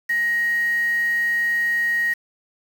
sine tone with quantisation, 1881 Hz, A#6, 15 cents sharp, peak -18 dBFS, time 0.09-2.14 s, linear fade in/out 10 ms, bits 6, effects none

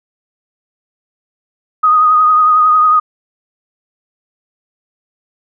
sine tone with vibrato, 1244.5 Hz, D#6, in tune, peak -6 dBFS, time 1.83-3 s, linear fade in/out 10 ms, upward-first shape triangle, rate 11 Hz, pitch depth 36 cents each way, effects none

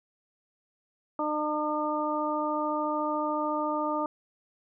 harmonic tone, 302.3 Hz, D#4, 50 cents flat, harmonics 1 / 2 / 3 / 4, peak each -32 / -32 / -32 / -32 dBFS, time 1.19-4.06 s, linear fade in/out 2 ms, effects none

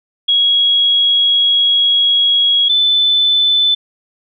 sine tone pair in turn, 3316 / 3513 Hz, G#7 / A7, -3 / -3 cents, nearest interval minor second, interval 100 cents, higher second, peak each -9 dBFS, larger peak neither, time 0.28-2.69 / 2.69-3.75 s, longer first, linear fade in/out 10 ms, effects none

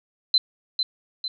sine tone with echo, 4060 Hz, B7, 47 cents sharp, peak -14 dBFS, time 0.34-0.38 s, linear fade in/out 2 ms, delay 450 ms, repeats 2, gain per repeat -6 dB, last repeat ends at 1.28 s, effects none

